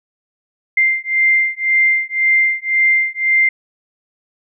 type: beating tone pair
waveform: sine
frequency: 2093 / 2094.9 Hz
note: C7 / C7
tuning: 0 / +2 cents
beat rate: 1.9 Hz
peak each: -15 dBFS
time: 0.77-3.49 s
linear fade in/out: 5 ms
effects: none